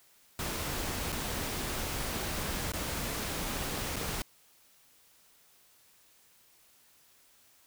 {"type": "noise with dropouts", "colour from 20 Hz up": "pink", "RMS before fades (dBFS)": -35, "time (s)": [0.39, 4.22], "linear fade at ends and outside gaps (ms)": 1, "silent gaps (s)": [[1.121, 1.126], [2.72, 2.735], [3.959, 3.964]], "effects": ["white hiss -63 dBFS RMS until 7.66 s"]}